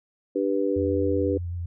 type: harmonic tone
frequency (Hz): 98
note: G2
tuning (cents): 0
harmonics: 3 / 4 / 5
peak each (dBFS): -26 / -26 / -26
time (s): 0.35-1.38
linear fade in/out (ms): 10
type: tone with vibrato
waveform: sine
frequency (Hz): 87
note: F2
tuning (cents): -6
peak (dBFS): -28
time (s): 0.76-1.66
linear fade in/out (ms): 5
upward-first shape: square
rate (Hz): 7.9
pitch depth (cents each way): 19
effects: none